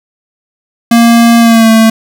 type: tone with pitch glide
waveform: square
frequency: 233.1 to 223.3 Hz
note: A#3 to A3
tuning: 0 to +26 cents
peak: -3 dBFS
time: 0.91-1.9 s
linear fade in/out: 5 ms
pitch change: -74 cents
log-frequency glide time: 1.39-1.69 s
effects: none